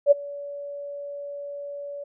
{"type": "tone with ADSR envelope", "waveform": "sine", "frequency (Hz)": 571, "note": "D5", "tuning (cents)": -49, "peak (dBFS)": -9, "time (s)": [0.06, 2.04], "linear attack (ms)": 53, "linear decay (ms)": 18, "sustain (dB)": -23, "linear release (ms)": 8, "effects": []}